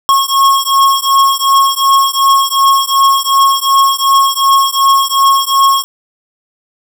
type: beating tone pair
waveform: square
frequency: 1090 / 1092.7 Hz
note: C#6 / C#6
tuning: -29 / -25 cents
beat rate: 2.7 Hz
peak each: -11 dBFS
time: 0.09-5.84 s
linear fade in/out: 0 ms
effects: none